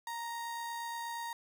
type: tone with amplitude modulation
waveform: 35% pulse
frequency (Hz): 933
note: A#5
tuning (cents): +1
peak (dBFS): -35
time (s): 0.07-1.33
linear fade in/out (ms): 2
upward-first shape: sine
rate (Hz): 68.4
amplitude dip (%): 25
effects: none